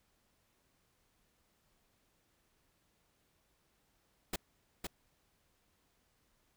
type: noise with echo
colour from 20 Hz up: pink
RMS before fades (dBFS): -36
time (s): 4.33-4.36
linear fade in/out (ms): 5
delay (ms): 510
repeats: 1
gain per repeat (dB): -4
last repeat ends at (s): 4.87
effects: pink hiss -75 dBFS RMS until 6.56 s